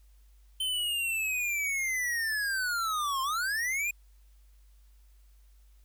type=linear two-way sweep; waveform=square; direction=down then up; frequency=3089 to 1041 to 2484 Hz; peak=-29 dBFS; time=0.6-3.91 s; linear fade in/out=5 ms; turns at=3.22 s; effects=added 50 Hz sine -55 dBFS peak until 5.84 s + white hiss -71 dBFS RMS until 5.84 s